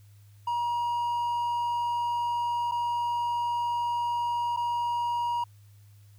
triangle tone with dropouts, 953 Hz, A#5, 38 cents sharp, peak -24 dBFS, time 0.47-5.44 s, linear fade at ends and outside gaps 5 ms, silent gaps 2.713-2.719 / 4.564-4.571 s, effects added 102 Hz sine -51 dBFS peak until 6.18 s + white hiss -66 dBFS RMS until 6.18 s

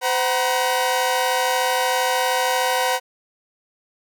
sawtooth tone cluster, 513 / 751 / 953 Hz, C5 / F#5 / A#5, -34 / +26 / +38 cents, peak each -19 dBFS, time 0.01-3 s, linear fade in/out 50 ms, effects none

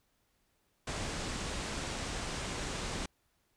pink low-pass noise, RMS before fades -38 dBFS, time 0.87-3.06 s, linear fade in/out 5 ms, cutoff 8900 Hz, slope 48 dB/octave, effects pink hiss -75 dBFS RMS until 3.56 s

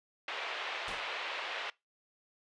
white band-pass noise, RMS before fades -39 dBFS, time 0.28-1.7 s, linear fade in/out 2 ms, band 460 to 3200 Hz, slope 24 dB/octave
pink noise with exponential decay, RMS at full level -43 dBFS, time 0.88-1.13 s, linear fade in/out 0 ms, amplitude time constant 54 ms
effects noise-tail reverb RT60 0.2 s tail -22 dB re dry + resampled to 22050 Hz

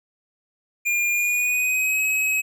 square tone with pitch glide, 2410 to 2553 Hz, D7 to D#7, +44 to +44 cents, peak -20 dBFS, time 0.85-2.42 s, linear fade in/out 20 ms, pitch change +100 cents, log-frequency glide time 1.11-1.98 s, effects none

